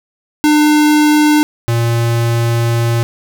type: tone pair in turn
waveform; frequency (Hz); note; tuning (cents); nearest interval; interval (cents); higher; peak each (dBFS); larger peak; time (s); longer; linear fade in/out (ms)
square; 300.7 / 116.94; D4 / A#2; +41 / +6; octave + major third; 1635; first; -8 / -12; first; 0.44-1.43 / 1.68-3.03; second; 0
effects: none